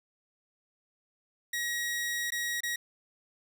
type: tone with dropouts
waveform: sawtooth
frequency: 1900 Hz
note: A#6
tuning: 33 cents sharp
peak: -27 dBFS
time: 1.53-2.76 s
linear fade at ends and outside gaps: 5 ms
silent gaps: 2.305-2.32 / 2.606-2.633 s
effects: none